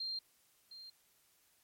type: tone with echo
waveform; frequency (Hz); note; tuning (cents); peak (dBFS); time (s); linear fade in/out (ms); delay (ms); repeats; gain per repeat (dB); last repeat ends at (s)
sine; 4186; C8; 0; -37; 0-0.19; 5; 710; 1; -12; 0.9
effects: white hiss -71 dBFS RMS until 1.63 s + MP3 64 kbps